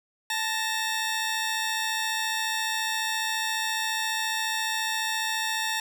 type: tone pair together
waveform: 15% pulse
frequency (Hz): 880 / 1854.5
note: A5 / A#6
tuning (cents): 0 / -9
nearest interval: octave + minor second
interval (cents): 1291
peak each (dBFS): -22 / -24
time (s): 0.3-5.8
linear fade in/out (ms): 2
effects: none